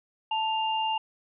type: tone pair together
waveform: sine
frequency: 881.1 / 2799 Hz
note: A5 / F7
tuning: +2 / +3 cents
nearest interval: octave + minor sixth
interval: 2001 cents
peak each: -26 / -31 dBFS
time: 0.31-0.98 s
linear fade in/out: 5 ms
effects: none